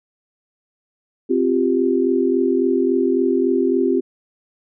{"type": "chord", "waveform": "sine", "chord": "C suspended fourth", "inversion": "none", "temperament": "just", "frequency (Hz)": [261.6, 348.8, 392.4], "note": ["C4", "F4", "G4"], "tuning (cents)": [0, -2, 2], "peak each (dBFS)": -19, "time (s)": [1.29, 4.01], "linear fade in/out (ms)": 20, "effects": []}